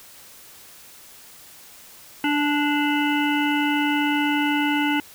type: harmonic tone with a mistuned harmonic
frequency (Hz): 294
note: D4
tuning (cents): +2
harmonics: 1 / 3 / 5 / 7 / 9 / 10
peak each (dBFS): -21 / -26 / -28 / -29 / -31 / -31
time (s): 2.24-5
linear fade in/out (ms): 2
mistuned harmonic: 3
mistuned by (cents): -26
effects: white hiss -46 dBFS RMS until 5.14 s